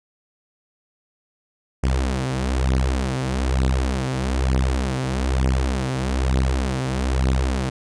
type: beating tone pair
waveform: sawtooth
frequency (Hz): 64.6 / 65.7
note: C2 / C2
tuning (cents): -21 / +8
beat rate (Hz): 1.1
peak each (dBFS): -18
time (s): 1.83-7.7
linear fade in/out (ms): 10
effects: resampled to 22050 Hz